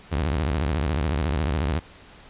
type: tone with vibrato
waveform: sawtooth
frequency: 74.1 Hz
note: D2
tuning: 16 cents sharp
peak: -18 dBFS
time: 0.11-1.8 s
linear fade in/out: 20 ms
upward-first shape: sine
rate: 14 Hz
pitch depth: 280 cents each way
effects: pink hiss -48 dBFS RMS until 2.29 s + resampled to 8000 Hz